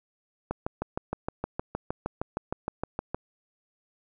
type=click train; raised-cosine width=1 ms; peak=-15 dBFS; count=18; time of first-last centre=0.51-3.146 s; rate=6.45 Hz; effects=none